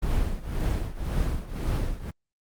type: noise with tremolo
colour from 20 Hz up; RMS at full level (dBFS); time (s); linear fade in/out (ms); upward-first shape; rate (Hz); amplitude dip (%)
brown; -23; 0.02-2.11; 10; triangle; 1.9; 85
effects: Opus 24 kbps